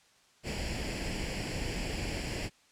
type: noise with comb filter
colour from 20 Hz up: pink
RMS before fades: -35 dBFS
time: 0.43-2.5 s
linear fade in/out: 50 ms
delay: 0.4 ms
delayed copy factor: +0.7
effects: white hiss -64 dBFS RMS until 2.71 s + low-pass 7000 Hz 12 dB/octave